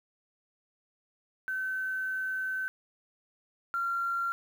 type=tone pair in turn; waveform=sine; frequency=1529 / 1377.2 Hz; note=G6 / F6; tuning=-44 / -25 cents; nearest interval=major second; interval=181 cents; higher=first; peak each=-30 / -28 dBFS; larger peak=second; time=1.48-2.68 / 3.74-4.32 s; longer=first; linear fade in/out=0 ms; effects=9-bit